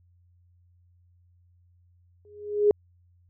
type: tone with exponential growth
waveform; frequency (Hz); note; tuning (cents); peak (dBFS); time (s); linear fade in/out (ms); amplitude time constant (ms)
sine; 414.7; G#4; -3; -13; 2.25-2.71; 1; 100
effects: added 88 Hz sine -58 dBFS peak until 3.29 s